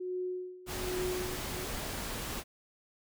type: tone with tremolo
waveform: sine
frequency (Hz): 365.1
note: F#4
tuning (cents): -23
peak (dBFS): -32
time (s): 0-1.65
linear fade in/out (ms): 10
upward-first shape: sine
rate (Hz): 1.2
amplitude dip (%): 85
type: noise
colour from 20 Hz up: pink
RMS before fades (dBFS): -38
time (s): 0.66-2.44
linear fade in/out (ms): 50
effects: none